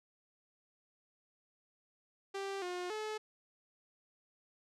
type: tone with pitch steps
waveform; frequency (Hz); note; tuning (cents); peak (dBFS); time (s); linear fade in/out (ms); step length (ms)
sawtooth; 392.6 / 358.2 / 430.1; G4 / F4 / A4; +3 / +44 / -39; -34; 2.34-3.18; 10; 280
effects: low-pass 7000 Hz 12 dB/octave